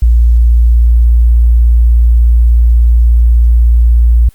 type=tone; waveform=sine; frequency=58.27 Hz; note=A#1; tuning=in tune; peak=-3 dBFS; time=0.02-4.29 s; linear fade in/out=5 ms; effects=white hiss -48 dBFS RMS until 4.34 s + Opus 48 kbps